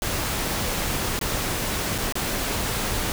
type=noise with dropouts; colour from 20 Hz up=pink; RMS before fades=-26 dBFS; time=0.02-3.12 s; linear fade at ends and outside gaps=1 ms; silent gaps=1.191-1.212 / 1.981-1.984 / 2.124-2.154 s; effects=none